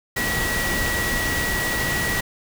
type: tone in noise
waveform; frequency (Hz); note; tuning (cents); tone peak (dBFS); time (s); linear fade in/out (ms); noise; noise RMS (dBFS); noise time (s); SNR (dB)
sine; 1928; B6; -42; -24; 0.16-2.21; 10; pink; -25; 0.16-2.21; -2
effects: none